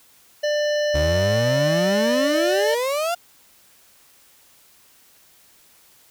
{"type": "harmonic tone", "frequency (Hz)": 594, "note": "D5", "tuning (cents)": 20, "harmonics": [1, 3, 5, 7, 9, 10], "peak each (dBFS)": [-19, -29, -33, -36, -38, -39], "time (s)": [0.43, 2.75], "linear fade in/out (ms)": 10}
{"type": "exponential sweep", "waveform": "35% pulse", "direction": "up", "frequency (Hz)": [71.5, 712], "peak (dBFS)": -19, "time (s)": [0.94, 3.15], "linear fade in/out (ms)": 10}
{"effects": ["white hiss -54 dBFS RMS until 6.1 s"]}